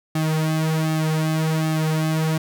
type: tone with flanger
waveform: sawtooth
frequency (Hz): 157.8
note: D#3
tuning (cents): +25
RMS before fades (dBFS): -21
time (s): 0.15-2.38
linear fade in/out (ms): 5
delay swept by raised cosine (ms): 2 to 4.2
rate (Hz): 1.3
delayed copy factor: -1
effects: none